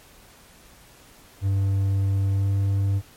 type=tone with pitch glide; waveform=triangle; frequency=97.8 to 98.59 Hz; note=G2 to G2; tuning=-4 to +10 cents; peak=-17 dBFS; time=1.41-3.02 s; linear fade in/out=50 ms; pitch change=+14 cents; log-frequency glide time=2.31-2.49 s; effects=pink hiss -51 dBFS RMS until 3.16 s + MP3 64 kbps